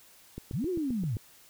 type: click train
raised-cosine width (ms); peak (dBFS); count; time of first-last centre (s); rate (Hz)
3; -25; 7; 0.38-1.168; 7.61
type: linear two-way sweep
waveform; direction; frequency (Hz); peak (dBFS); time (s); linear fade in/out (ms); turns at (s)
sine; up then down; 90.1 to 381.9 to 90.1; -28; 0.53-1.17; 10; 0.69
effects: white hiss -57 dBFS RMS until 1.49 s